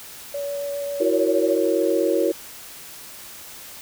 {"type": "tone with vibrato", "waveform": "sine", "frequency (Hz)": 568, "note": "C#5", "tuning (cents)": 42, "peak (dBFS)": -25, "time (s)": [0.34, 1.57], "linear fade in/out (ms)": 5, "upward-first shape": "sine", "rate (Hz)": 7.4, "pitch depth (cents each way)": 9}
{"type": "chord", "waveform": "sine", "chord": "F# dominant seventh", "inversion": "third", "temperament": "equal", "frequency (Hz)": [329.6, 370, 466.2, 554.4], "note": ["E4", "F#4", "A#4", "C#5"], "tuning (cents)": [0, 0, 0, 0], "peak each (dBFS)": -23, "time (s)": [1, 2.32], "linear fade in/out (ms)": 10}
{"effects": ["white hiss -40 dBFS RMS until 3.81 s"]}